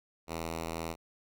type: tone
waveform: 5% pulse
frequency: 82.2 Hz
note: E2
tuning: 4 cents flat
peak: -24 dBFS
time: 0.27-0.96 s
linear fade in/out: 50 ms
effects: none